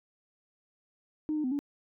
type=tone with pitch steps; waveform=sine; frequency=306.8 / 303.7 / 254.7 / 286 Hz; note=D#4 / D#4 / C4 / D4; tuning=-24 / -42 / -46 / -46 cents; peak=-27 dBFS; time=1.29-1.59 s; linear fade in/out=0 ms; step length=75 ms; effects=tanh soft clip ceiling -23 dBFS

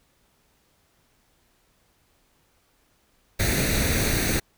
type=noise with comb filter; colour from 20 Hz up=pink; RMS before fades=-23 dBFS; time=3.39-4.4 s; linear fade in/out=10 ms; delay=0.48 ms; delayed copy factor=+0.65; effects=pink hiss -65 dBFS RMS until 4.57 s

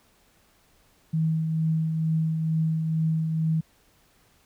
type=tone with tremolo; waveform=sine; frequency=159.9 Hz; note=D#3; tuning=48 cents sharp; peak=-20 dBFS; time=1.13-3.61 s; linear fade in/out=10 ms; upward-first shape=triangle; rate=2.2 Hz; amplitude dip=40%; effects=pink hiss -62 dBFS RMS until 4.45 s

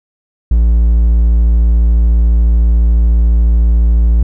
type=tone; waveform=triangle; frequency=57 Hz; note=A#1; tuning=38 cents flat; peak=-4 dBFS; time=0.51-4.23 s; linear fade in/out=5 ms; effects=none

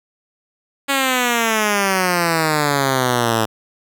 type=exponential sweep; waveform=5% pulse; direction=down; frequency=279.9 to 109.2 Hz; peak=-4 dBFS; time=0.88-3.46 s; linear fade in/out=20 ms; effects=none

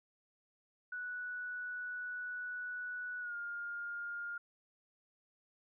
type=tone with pitch glide; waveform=sine; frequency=1476 to 1412.6 Hz; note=F#6 to F6; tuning=-5 to +19 cents; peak=-39 dBFS; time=0.92-4.38 s; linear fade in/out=5 ms; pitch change=-76 cents; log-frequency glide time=3.2-3.35 s; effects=none

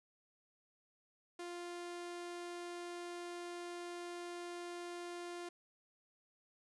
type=tone; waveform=sawtooth; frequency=349.2 Hz; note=F4; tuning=in tune; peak=-40 dBFS; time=1.39-5.49 s; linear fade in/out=5 ms; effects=resampled to 24000 Hz + 13-bit

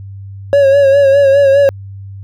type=tone with vibrato; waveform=triangle; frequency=554.4 Hz; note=C#5; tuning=in tune; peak=-3 dBFS; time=0.53-1.69 s; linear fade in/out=0 ms; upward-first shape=sine; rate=4.9 Hz; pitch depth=46 cents each way; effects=added 98 Hz sine -26 dBFS peak until 2.23 s

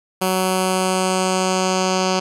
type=tone with low-pass filter sweep; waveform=10% pulse; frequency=186.5 Hz; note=F#3; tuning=14 cents sharp; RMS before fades=-19 dBFS; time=0.21-2.2 s; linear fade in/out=10 ms; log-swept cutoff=12000 to 5700 Hz; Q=2.3; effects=none

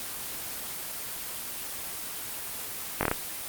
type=slowing click train; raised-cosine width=0.5 ms; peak=-8 dBFS; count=5; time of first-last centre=3.01-3.114 s; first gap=20 ms; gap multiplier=1.18; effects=white hiss -36 dBFS RMS until 3.48 s + Opus 24 kbps

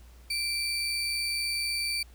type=tone pair together; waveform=35% pulse; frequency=2348 / 4576 Hz; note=D7 / D8; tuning=-1 / -46 cents; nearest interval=octave; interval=1155 cents; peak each=-30 / -29 dBFS; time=0.3-2.03 s; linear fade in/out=5 ms; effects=added 60 Hz sine -49 dBFS peak until 2.14 s + pink hiss -60 dBFS RMS until 2.14 s

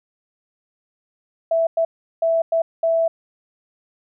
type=tone bursts at uneven times; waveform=sine; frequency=659.3 Hz; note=E5; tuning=in tune; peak=-15 dBFS; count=5; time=1.51-1.67 / 1.77-1.85 / 2.22-2.42 / 2.52-2.62 / 2.83-3.08 s; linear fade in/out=5 ms; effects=none

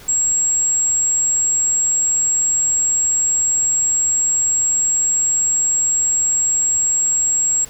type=tone; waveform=sine; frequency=7610 Hz; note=A#8; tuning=35 cents sharp; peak=-14 dBFS; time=0.08-7.65 s; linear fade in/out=10 ms; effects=pink hiss -41 dBFS RMS until 7.69 s

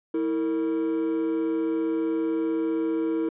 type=tone pair together; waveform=triangle; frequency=325 / 459.6 Hz; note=E4 / A#4; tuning=-24 / -25 cents; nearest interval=tritone; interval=599 cents; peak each=-21 / -26 dBFS; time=0.14-3.29 s; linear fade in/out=5 ms; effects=tanh soft clip ceiling -18 dBFS + resampled to 8000 Hz

